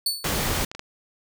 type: tone with exponential decay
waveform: sawtooth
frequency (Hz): 4462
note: C#8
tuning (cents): +11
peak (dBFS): -16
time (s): 0.06-0.37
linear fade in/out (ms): 5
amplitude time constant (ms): 67
type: noise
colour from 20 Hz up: pink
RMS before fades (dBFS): -25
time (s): 0.24-0.65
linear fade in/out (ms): 5
type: clicks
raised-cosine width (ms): 0.2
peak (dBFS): -19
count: 6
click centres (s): 0.331 / 0.394 / 0.577 / 0.715 / 0.75 / 0.794
effects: none